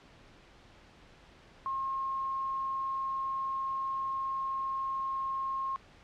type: tone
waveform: sine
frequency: 1073 Hz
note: C6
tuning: 43 cents sharp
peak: -31 dBFS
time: 1.66-5.76 s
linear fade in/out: 0 ms
effects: pink hiss -57 dBFS RMS until 6.03 s + low-pass 4000 Hz 12 dB/octave